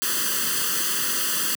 white noise with comb filter, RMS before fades -24 dBFS, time 0.02-1.55 s, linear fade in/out 0 ms, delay 0.65 ms, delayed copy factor +0.95, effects high-pass 200 Hz 12 dB/octave

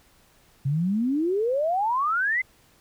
sine exponential sweep, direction up, 131.5 to 2100 Hz, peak -21 dBFS, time 0.65-2.42 s, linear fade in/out 10 ms, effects pink hiss -59 dBFS RMS until 2.8 s

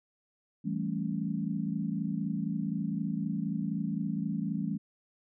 sine chord, A dominant seventh, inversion second, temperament equal, 164.81 / 196 / 220 / 277.2 Hz, E3 / G3 / A3 / C#4, 0 / 0 / 0 / 0 cents, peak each -35 / -34 / -35 / -38 dBFS, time 0.64-4.78 s, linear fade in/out 20 ms, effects none

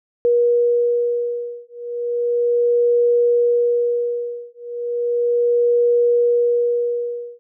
sine beating tone pair, 478.7 / 479.05 Hz, A#4 / A#4, +46 / +47 cents, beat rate 0.35 Hz, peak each -18 dBFS, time 0.25-7.39 s, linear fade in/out 0 ms, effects none

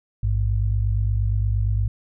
sine tone pair together, 54.72 / 103.3 Hz, A1 / G#2, -9 / -9 cents, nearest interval major seventh, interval 1100 cents, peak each -21 dBFS, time 0.23-1.88 s, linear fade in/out 5 ms, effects none

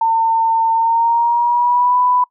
sine tone with pitch glide, 905 to 992.6 Hz, A5 to B5, +48 to +8 cents, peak -11 dBFS, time 0.01-2.24 s, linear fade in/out 5 ms, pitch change +160 cents, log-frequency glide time 0.74-1.98 s, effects noise-tail reverb RT60 0.1 s tail -23 dB re dry

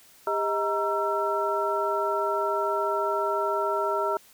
sine tone cluster, 401.7 / 632 / 937 / 1343 Hz, G4 / D#5 / A#5 / E6, +42 / +27 / +9 / +32 cents, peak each -29 dBFS, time 0.27-4.17 s, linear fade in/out 2 ms, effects white hiss -55 dBFS RMS until 4.33 s

